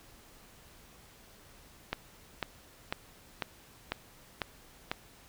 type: click train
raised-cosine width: 0.3 ms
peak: -15 dBFS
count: 7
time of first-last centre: 1.93-4.915 s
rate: 2.01 Hz
effects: pink hiss -57 dBFS RMS until 5.28 s